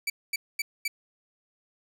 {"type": "tone bursts", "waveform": "sawtooth", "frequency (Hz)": 2309, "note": "D7", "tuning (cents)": -30, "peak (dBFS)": -23, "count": 4, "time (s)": [0.07, 0.88], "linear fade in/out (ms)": 5, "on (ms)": 30, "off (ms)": 230, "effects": []}